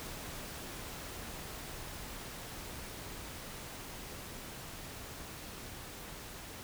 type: noise with level ramp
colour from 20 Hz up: pink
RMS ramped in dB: -44 to -47 dBFS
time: 0-6.63 s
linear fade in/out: 0 ms
effects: none